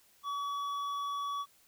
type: tone with hard clipping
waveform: sine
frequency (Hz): 1136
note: C#6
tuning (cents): +42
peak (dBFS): -35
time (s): 0.23-1.46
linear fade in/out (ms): 50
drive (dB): 7
effects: white hiss -65 dBFS RMS until 1.67 s